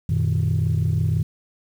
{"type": "tone cluster", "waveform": "sine", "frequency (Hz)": [91.3, 117.3, 155.3], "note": ["F#2", "A#2", "D#3"], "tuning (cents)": [-23, 11, -3], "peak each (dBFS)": -21, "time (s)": [0.09, 1.23], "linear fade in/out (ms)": 5, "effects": ["tanh soft clip ceiling -13 dBFS", "8-bit"]}